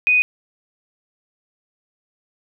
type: tone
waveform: sine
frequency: 2489 Hz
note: D#7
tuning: in tune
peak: -12 dBFS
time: 0.07-0.22 s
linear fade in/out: 0 ms
effects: none